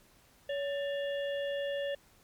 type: harmonic tone with a mistuned harmonic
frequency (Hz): 564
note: C#5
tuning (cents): +30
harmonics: 1 / 3 / 5 / 6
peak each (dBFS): -32 / -42 / -46 / -48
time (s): 0.49-1.95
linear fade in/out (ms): 5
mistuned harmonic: 3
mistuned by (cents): +85
effects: pink hiss -63 dBFS RMS until 2.23 s + MP3 96 kbps